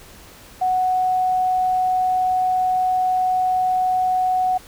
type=tone; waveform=sine; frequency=740 Hz; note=F#5; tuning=in tune; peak=-16 dBFS; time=0.61-4.58 s; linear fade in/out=10 ms; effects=pink hiss -44 dBFS RMS until 4.67 s